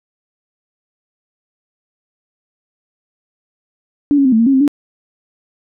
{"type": "tone with pitch steps", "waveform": "sine", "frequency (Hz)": [288.3, 276.8, 259.5, 221.9, 230.2, 273.1, 264, 288.5], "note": ["D4", "C#4", "C4", "A3", "A#3", "C#4", "C4", "D4"], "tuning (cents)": [-32, -2, -14, 15, -22, -26, 16, -31], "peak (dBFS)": -8, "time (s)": [4.11, 4.678], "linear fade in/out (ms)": 0, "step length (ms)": 71, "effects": []}